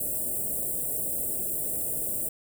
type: band-stop noise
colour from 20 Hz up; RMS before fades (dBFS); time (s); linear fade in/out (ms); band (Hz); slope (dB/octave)
white; -30; 0-2.29; 5; 690 to 7800; 96
effects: none